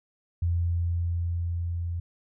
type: tone with level ramp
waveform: sine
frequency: 85.7 Hz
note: F2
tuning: 32 cents flat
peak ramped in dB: -22 to -28 dBFS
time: 0.42-2 s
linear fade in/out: 5 ms
effects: none